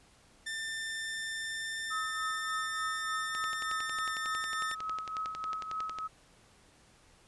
sawtooth tone with pitch glide, 1789 to 1801.4 Hz, A6 to A6, +28 to +40 cents, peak -32 dBFS, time 0.46-4.75 s, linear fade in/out 10 ms, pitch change +12 cents, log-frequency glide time 1.37-3.07 s
sine tone with tremolo, 1280 Hz, D#6, 49 cents sharp, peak -32 dBFS, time 1.9-6.08 s, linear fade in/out 20 ms, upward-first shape triangle, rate 3.4 Hz, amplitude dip 60%
click train, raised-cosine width 0.2 ms, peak -24 dBFS, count 30, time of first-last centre 3.35-5.986 s, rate 11 Hz
effects pink hiss -62 dBFS RMS until 7.27 s + resampled to 24000 Hz

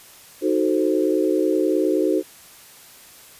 sine chord, D# diminished seventh, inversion none, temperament equal, 311.1 / 370 / 440 / 523.3 Hz, D#4 / F#4 / A4 / C5, 0 / 0 / 0 / 0 cents, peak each -21 / -21 / -24 / -25 dBFS, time 0.41-2.23 s, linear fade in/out 50 ms, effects white hiss -46 dBFS RMS until 3.39 s + resampled to 32000 Hz

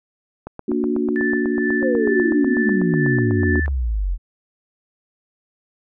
click train, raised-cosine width 1 ms, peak -17 dBFS, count 27, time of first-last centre 0.47-3.68 s, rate 8.1 Hz
sine chord, Bb augmented, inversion none, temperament just, 233.1 / 291.4 / 364.2 Hz, Bb3 / D4 / F#4, 0 / -13 / -27 cents, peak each -22 dBFS, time 0.68-3.6 s, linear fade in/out 5 ms
sine tone with tremolo, 1758 Hz, A6, 2 cents flat, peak -21 dBFS, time 1.16-3.66 s, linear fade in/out 0 ms, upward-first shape sine, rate 2.2 Hz, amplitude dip 75%
sine exponential sweep, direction down, 553 to 41.2 Hz, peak -18 dBFS, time 1.81-4.18 s, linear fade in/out 50 ms
effects none

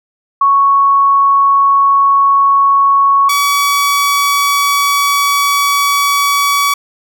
sine / sawtooth tone pair in turn, 1108.7 / 1136.6 Hz, C#6 / C#6, 0 / +43 cents, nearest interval unison, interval 43 cents, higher second, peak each -6 dBFS, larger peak neither, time 0.41-3.29 / 3.29-6.74 s, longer second, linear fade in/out 5 ms, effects none

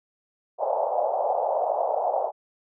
pink band-pass noise, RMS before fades -25 dBFS, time 0.58-2.32 s, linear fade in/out 50 ms, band 550 to 830 Hz, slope 48 dB/octave, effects none

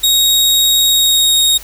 sawtooth tone with pitch glide, 3771 to 3747 Hz, A#7 to A#7, +19 to +8 cents, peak -6 dBFS, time 0.03-1.58 s, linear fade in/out 10 ms, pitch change -11 cents, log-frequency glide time 0.86-1.37 s, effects added 50 Hz sine -36 dBFS peak until 1.63 s + white hiss -35 dBFS RMS until 1.63 s

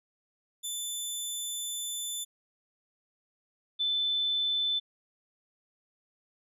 15% pulse / sine tone pair in turn, 3520 / 3520 Hz, A7 / A7, 0 / 0 cents, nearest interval unison, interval 0 cents, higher neither, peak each -26 dBFS, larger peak neither, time 0.63-2.25 / 3.79-4.8 s, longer first, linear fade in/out 20 ms, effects resampled to 32000 Hz

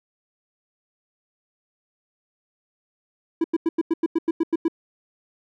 triangle tone bursts, 329.6 Hz, E4, in tune, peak -15 dBFS, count 11, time 3.41-4.682 s, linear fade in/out 5 ms, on 32 ms, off 92 ms, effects none

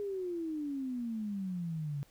sine exponential sweep, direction down, 414.6 to 138.59 Hz, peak -34 dBFS, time 0-2.03 s, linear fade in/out 0 ms, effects pink hiss -65 dBFS RMS until 2.1 s

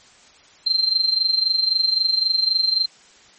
sine tone with amplitude modulation, 4144 Hz, C8, 17 cents flat, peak -13 dBFS, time 0.66-2.86 s, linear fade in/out 10 ms, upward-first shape sine, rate 23.8 Hz, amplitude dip 75%, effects white hiss -50 dBFS RMS until 3.38 s + MP3 32 kbps

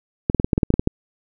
clicks, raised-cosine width 3 ms, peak -3 dBFS, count 11, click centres 0.299 / 0.347 / 0.399 / 0.445 / 0.532 / 0.579 / 0.632 / 0.704 / 0.74 / 0.795 / 0.874 s, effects none

